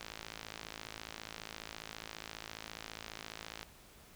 click train, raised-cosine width 0.2 ms, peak -25 dBFS, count 199, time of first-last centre 0.01-3.63 s, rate 54.7 Hz, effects pink hiss -59 dBFS RMS until 4.15 s

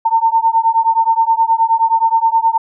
sine beating tone pair, 901 / 910.5 Hz, A5 / A#5, +41 / -41 cents, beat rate 9.5 Hz, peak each -13 dBFS, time 0.05-2.58 s, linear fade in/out 10 ms, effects none

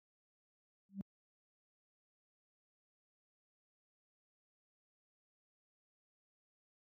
sine tone with exponential growth, 196 Hz, G3, in tune, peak -33 dBFS, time 0.89-1.01 s, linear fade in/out 0 ms, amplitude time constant 26 ms, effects tanh soft clip ceiling -33 dBFS + high-pass 100 Hz 12 dB/octave

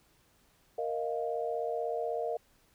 sine chord, Bb suspended fourth, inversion none, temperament equal, 466.2 / 622.3 / 698.5 Hz, Bb4 / Eb5 / F5, 0 / 0 / 0 cents, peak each -34 / -36 / -36 dBFS, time 0.78-2.37 s, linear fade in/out 5 ms, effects pink hiss -67 dBFS RMS until 2.74 s

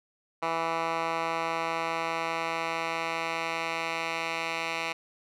10% pulse tone with band-pass filter sweep, 164.81 Hz, E3, in tune, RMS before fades -31 dBFS, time 0.42-4.93 s, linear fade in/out 10 ms, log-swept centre 1300 to 2300 Hz, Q 1.3, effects none

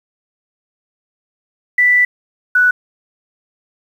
sine tone pair in turn, 1975.5 / 1480 Hz, B6 / F#6, 0 / 0 cents, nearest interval perfect fourth, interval 500 cents, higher first, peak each -8 dBFS, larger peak neither, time 1.78-2.05 / 2.55-2.71 s, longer first, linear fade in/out 5 ms, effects 7-bit

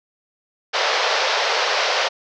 pink band-pass noise, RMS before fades -20 dBFS, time 0.73-2.09 s, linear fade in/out 20 ms, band 460 to 5600 Hz, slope 48 dB/octave, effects none

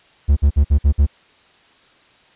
triangle tone bursts, 71.6 Hz, D2, 43 cents flat, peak -7 dBFS, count 6, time 0.28-1.067 s, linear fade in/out 20 ms, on 87 ms, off 53 ms, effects white hiss -52 dBFS RMS until 2.35 s + resampled to 8000 Hz

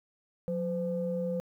sine tone pair together, 180.67 / 511 Hz, F#3 / C5, -41 / -41 cents, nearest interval octave + tritone, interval 1800 cents, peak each -32 / -31 dBFS, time 0.48-1.4 s, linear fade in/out 0 ms, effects tanh soft clip ceiling -21 dBFS + 11-bit

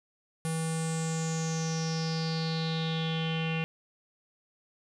square tone with low-pass filter sweep, 161.8 Hz, E3, 32 cents flat, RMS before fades -31 dBFS, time 0.45-3.64 s, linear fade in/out 0 ms, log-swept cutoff 9900 to 2700 Hz, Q 6.8, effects none

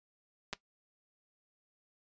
clicks, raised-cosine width 0.2 ms, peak -20 dBFS, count 2, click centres 0.529 / 0.534 s, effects noise-tail reverb RT60 0.1 s tail -17 dB re dry + resampled to 16000 Hz

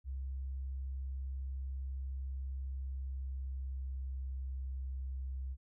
sine tone with pitch glide, 66.4 to 65.68 Hz, C2 to C2, +26 to +7 cents, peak -37 dBFS, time 0.04-5.57 s, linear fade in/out 50 ms, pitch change -19 cents, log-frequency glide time 2.72-4.34 s, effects none

